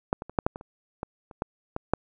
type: clicks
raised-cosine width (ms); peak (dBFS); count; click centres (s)
1; -9 / -21 / -26 / -8 / -8 / -22 / -29 / -17 / -30 / -13 / -16 / -7; 12; 0.129 / 0.221 / 0.296 / 0.388 / 0.465 / 0.559 / 0.611 / 1.031 / 1.312 / 1.421 / 1.764 / 1.936
effects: none